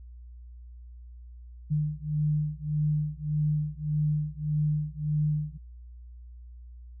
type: beating tone pair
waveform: sine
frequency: 150.2 / 151.9 Hz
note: D3 / D#3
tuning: +39 / -41 cents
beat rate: 1.7 Hz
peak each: -28 dBFS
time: 1.7-5.58 s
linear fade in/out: 20 ms
effects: noise-tail reverb RT60 0.1 s tail -25 dB re dry + added 60 Hz sine -43 dBFS peak until 7 s